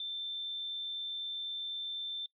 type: tone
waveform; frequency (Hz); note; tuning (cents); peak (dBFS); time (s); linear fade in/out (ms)
sine; 3556; A7; +18; -36; 0-2.26; 2
effects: noise-tail reverb RT60 0.1 s tail -20 dB re dry